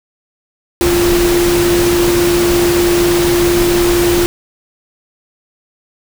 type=tone in noise; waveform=sine; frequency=347.8 Hz; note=F4; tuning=7 cents flat; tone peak=-10 dBFS; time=0.81-4.26 s; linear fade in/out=0 ms; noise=pink; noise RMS=-17 dBFS; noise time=0.81-4.26 s; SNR=+4 dB; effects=none